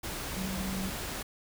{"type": "tone in noise", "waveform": "sine", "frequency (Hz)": 190.3, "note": "F#3", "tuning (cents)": 49, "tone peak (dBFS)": -34, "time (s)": [0.36, 0.9], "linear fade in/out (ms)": 10, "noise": "pink", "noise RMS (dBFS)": -37, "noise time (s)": [0.03, 1.23], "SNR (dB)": 0, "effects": []}